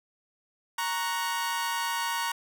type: chord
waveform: sawtooth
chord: F# major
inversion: first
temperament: equal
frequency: 932.3 / 1108.7 / 1480 Hz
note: A#5 / C#6 / F#6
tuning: 0 / 0 / 0 cents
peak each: -26 / -31 / -32 dBFS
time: 0.78-2.32 s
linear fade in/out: 5 ms
effects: none